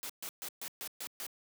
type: noise bursts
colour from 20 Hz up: white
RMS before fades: -41 dBFS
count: 7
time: 0.03-1.265 s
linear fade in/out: 0 ms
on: 65 ms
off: 130 ms
effects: high-pass 200 Hz 12 dB/octave